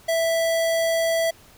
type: tone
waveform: square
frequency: 659.3 Hz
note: E5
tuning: in tune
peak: -20 dBFS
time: 0.08-1.31 s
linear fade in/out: 10 ms
effects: pink hiss -51 dBFS RMS until 1.57 s

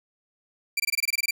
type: tone bursts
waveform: sawtooth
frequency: 2349 Hz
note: D7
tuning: in tune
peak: -19 dBFS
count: 11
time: 0.77-1.309 s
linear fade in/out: 5 ms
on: 29 ms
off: 22 ms
effects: none

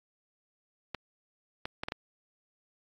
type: clicks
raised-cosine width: 0.3 ms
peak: -18 dBFS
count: 5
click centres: 0.947 / 1.655 / 1.835 / 1.885 / 1.921 s
effects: AAC 64 kbps

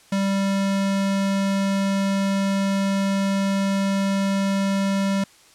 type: tone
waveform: square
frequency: 196 Hz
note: G3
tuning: in tune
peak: -20 dBFS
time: 0.12-5.24 s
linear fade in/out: 5 ms
effects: white hiss -52 dBFS RMS until 5.54 s + low-pass 9000 Hz 12 dB/octave

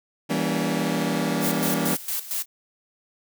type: chord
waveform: sawtooth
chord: E diminished seventh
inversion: none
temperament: just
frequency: 164.81 / 197.78 / 237.3 / 284.8 Hz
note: E3 / G3 / Bb3 / Db4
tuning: 0 / +16 / +31 / +47 cents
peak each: -24 dBFS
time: 0.29-1.96 s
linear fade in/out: 20 ms
type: noise with tremolo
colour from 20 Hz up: blue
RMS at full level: -27 dBFS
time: 1.4-2.46 s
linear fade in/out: 50 ms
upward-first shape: square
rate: 4.4 Hz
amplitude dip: 75%
effects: none

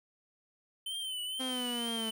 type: tone with vibrato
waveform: square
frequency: 3066 Hz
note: G7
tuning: 39 cents flat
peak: -36 dBFS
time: 0.86-2.11 s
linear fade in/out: 5 ms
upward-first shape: triangle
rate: 2.1 Hz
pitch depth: 76 cents each way
type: exponential sweep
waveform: sawtooth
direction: down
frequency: 261.6 to 220 Hz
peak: -32 dBFS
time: 1.39-2.11 s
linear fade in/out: 20 ms
effects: none

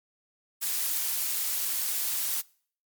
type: noise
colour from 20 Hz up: blue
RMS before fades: -29 dBFS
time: 0.61-2.42 s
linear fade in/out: 20 ms
effects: noise-tail reverb RT60 0.5 s tail -23 dB re dry + MP3 96 kbps

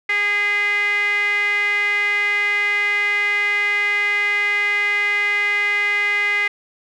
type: tone with band-pass filter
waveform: sawtooth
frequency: 410 Hz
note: G#4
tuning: 22 cents flat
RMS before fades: -19 dBFS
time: 0.09-6.48 s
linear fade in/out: 5 ms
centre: 2100 Hz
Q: 9.3
effects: none

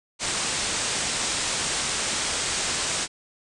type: low-pass noise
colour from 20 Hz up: white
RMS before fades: -27 dBFS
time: 0.19-3.08 s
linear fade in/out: 50 ms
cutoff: 9100 Hz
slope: 96 dB/octave
effects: none

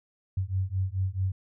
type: beating tone pair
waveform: sine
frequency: 92.5 / 97.1 Hz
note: F#2 / G2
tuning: 0 / -16 cents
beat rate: 4.6 Hz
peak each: -29 dBFS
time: 0.37-1.32 s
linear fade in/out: 5 ms
effects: none

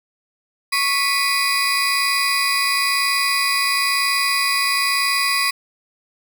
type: tone cluster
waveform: 35% pulse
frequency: 1109 / 1979 / 2469 / 4877 Hz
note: C#6 / B6 / D#7 / D#8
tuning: 0 / +3 / -14 / -35 cents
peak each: -21 dBFS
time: 0.72-5.51 s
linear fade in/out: 10 ms
effects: none

